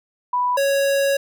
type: tone pair in turn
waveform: sine / square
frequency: 987.8 / 554.4 Hz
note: B5 / C#5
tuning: 0 / 0 cents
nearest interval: minor seventh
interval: 1000 cents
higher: first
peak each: -17 dBFS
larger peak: neither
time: 0.33-0.57 / 0.57-1.17 s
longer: second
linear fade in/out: 5 ms
effects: none